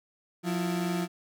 35% pulse tone pair together, 177.87 / 332.4 Hz, F3 / E4, +32 / +15 cents, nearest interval major seventh, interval 1083 cents, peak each -27 / -32 dBFS, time 0.43-1.08 s, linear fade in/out 50 ms, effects none

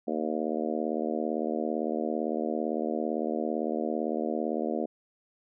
harmonic tone, 77.78 Hz, D#2, in tune, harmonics 3 / 4 / 5 / 6 / 7 / 8 / 9, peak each -33 / -34 / -35 / -36 / -36 / -37 / -38 dBFS, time 0.07-4.86 s, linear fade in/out 10 ms, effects none

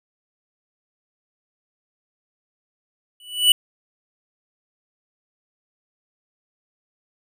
square tone with exponential growth, 2960 Hz, F#7, in tune, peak -8 dBFS, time 3.2-3.52 s, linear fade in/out 2 ms, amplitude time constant 68 ms, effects none

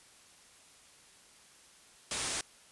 white low-pass noise, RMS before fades -36 dBFS, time 2.11-2.41 s, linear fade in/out 2 ms, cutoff 10000 Hz, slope 96 dB/octave, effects white hiss -59 dBFS RMS until 2.71 s + resampled to 24000 Hz

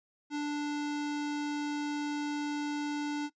square tone, 293.7 Hz, D4, in tune, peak -32 dBFS, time 0.3-3.3 s, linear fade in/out 50 ms, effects noise-tail reverb RT60 0.1 s tail -19 dB re dry + resampled to 16000 Hz

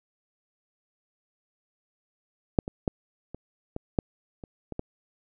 clicks, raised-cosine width 2 ms, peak -6 / -20 / -11 / -24 / -19 / -9 / -27 / -22 / -17 dBFS, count 9, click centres 2.588 / 2.679 / 2.878 / 3.346 / 3.764 / 3.988 / 4.438 / 4.723 / 4.794 s, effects none

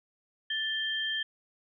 sine tone pair together, 1760 / 3165 Hz, A6 / G7, 0 / +16 cents, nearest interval minor seventh, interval 1016 cents, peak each -33 / -31 dBFS, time 0.5-1.23 s, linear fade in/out 5 ms, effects none

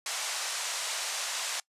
white band-pass noise, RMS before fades -34 dBFS, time 0.06-1.6 s, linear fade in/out 2 ms, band 600 to 8400 Hz, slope 24 dB/octave, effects noise-tail reverb RT60 0.1 s tail -23 dB re dry + resampled to 32000 Hz

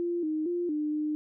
sine tone with pitch steps, 346.2 / 310.3 / 349.8 / 301.2 / 303.1 Hz, F4 / D#4 / F4 / D4 / D#4, -15 / -5 / +3 / +44 / -45 cents, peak -27 dBFS, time 0-1.15 s, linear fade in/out 0 ms, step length 230 ms, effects none

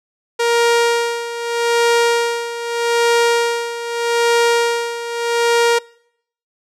sawtooth tone with tremolo, 469.6 Hz, A#4, 13 cents sharp, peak -7 dBFS, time 0.39-5.79 s, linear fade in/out 10 ms, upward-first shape sine, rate 0.81 Hz, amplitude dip 75%, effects noise-tail reverb RT60 0.7 s tail -25 dB re dry + low-pass 9000 Hz 12 dB/octave

